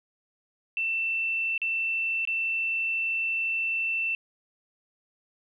sine tone with dropouts, 2677 Hz, E7, 26 cents sharp, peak -25 dBFS, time 0.77-4.15 s, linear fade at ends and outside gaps 1 ms, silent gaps 1.578-1.617 / 2.252-2.274 s, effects 11-bit

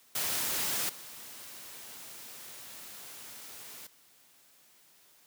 white noise with level steps, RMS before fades -32 / -47 dBFS, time 0.15-3.87 s, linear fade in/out 5 ms, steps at 0.89 s, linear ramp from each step 5 ms, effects white hiss -62 dBFS RMS until 5.26 s + high-pass 100 Hz 12 dB/octave

